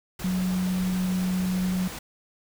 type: tone in noise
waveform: sine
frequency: 184.1 Hz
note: F#3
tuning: 8 cents flat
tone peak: -23 dBFS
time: 0.24-1.88 s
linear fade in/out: 5 ms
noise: pink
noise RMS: -37 dBFS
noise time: 0.19-1.99 s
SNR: +11 dB
effects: none